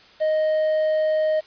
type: tone with quantisation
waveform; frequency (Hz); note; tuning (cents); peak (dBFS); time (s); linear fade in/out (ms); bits
triangle; 622.3; D#5; 0; -16; 0.2-1.41; 20; 7
effects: white hiss -50 dBFS RMS until 1.46 s + resampled to 11025 Hz